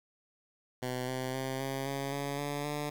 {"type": "tone with pitch steps", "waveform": "10% pulse", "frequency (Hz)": [126.4, 129.21, 132.07, 135, 138, 141.06, 144.19, 147.39], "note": ["B2", "C3", "C3", "C#3", "C#3", "C#3", "D3", "D3"], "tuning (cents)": [41, -21, 17, -45, -7, 31, -31, 7], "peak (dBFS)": -25, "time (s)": [0.82, 2.9], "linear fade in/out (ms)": 10, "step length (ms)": 260, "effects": ["9-bit"]}